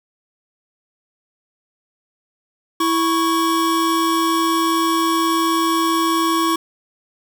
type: tone pair together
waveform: square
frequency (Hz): 329.6 / 1107.5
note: E4 / C#6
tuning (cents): 0 / -2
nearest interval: octave + major sixth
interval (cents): 2098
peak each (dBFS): -19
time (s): 2.8-6.56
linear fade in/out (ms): 5
effects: none